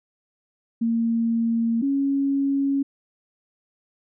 sine tone pair in turn, 229.8 / 276.6 Hz, A#3 / C#4, -25 / -4 cents, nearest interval minor third, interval 321 cents, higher second, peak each -19 dBFS, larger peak neither, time 0.81-1.82 / 1.82-2.83 s, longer neither, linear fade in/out 10 ms, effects none

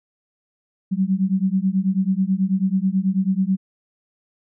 sine beating tone pair, 185.9 / 195.1 Hz, F#3 / G3, +8 / -8 cents, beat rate 9.2 Hz, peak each -20 dBFS, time 0.91-3.57 s, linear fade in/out 20 ms, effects none

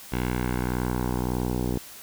10% pulse tone with low-pass filter sweep, 61.74 Hz, B1, in tune, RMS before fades -27 dBFS, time 0.12-1.78 s, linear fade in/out 5 ms, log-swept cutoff 2900 to 550 Hz, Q 1.2, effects white hiss -44 dBFS RMS until 2.02 s

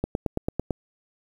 click train, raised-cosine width 2 ms, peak -11 dBFS, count 7, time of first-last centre 0.04-0.707 s, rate 8.99 Hz, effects 8-bit

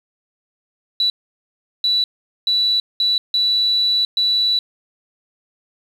sine tone bursts at uneven times, 3951 Hz, B7, in tune, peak -14 dBFS, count 6, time 1-1.1 / 1.84-2.04 / 2.47-2.8 / 3-3.18 / 3.34-4.05 / 4.17-4.59 s, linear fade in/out 2 ms, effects 7-bit

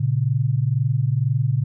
sine tone pair together, 116.54 / 138.59 Hz, A#2 / C#3, 0 / 0 cents, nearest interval minor third, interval 300 cents, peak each -20 dBFS, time 0-1.64 s, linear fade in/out 10 ms, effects none

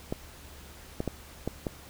clicks, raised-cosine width 2 ms, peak -16 dBFS, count 5, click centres 0.125 / 1.004 / 1.077 / 1.476 / 1.668 s, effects added 70 Hz sine -51 dBFS peak until 1.89 s + pink hiss -50 dBFS RMS until 1.89 s

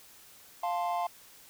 triangle chord, F major, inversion none, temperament equal, 698.5 / 880 / 1046.5 Hz, F5 / A5 / C6, 0 / 0 / 0 cents, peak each -29 / -33 / -34 dBFS, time 0.63-1.07 s, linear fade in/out 5 ms, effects white hiss -55 dBFS RMS until 1.49 s

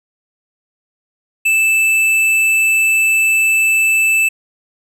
triangle tone with tanh clipping, 2637 Hz, E7, in tune, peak -12 dBFS, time 1.45-4.29 s, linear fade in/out 10 ms, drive 16 dB, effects none

